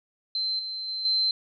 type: tone with level steps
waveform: sine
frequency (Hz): 4100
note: C8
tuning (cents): -36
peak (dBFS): -25 / -31 / -29 / -21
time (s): 0.35-1.31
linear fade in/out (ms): 2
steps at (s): 0.59 / 0.88 / 1.05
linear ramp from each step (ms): 2
effects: none